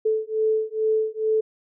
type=beating tone pair; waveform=sine; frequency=435.9 / 438.2 Hz; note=A4 / A4; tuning=-16 / -7 cents; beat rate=2.3 Hz; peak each=-23 dBFS; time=0.05-1.41 s; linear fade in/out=10 ms; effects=none